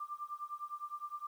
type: tone with tremolo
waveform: sine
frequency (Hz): 1187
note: D6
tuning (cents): +18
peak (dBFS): -36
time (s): 0-1.27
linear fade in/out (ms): 5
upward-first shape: triangle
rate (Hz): 9.8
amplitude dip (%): 100
effects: 11-bit